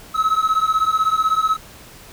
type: beating tone pair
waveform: triangle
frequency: 1282 / 1298 Hz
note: E6 / E6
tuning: -49 / -27 cents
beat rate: 16 Hz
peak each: -16 / -17 dBFS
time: 0.14-1.57 s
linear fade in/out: 20 ms
effects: pink hiss -42 dBFS RMS until 2.12 s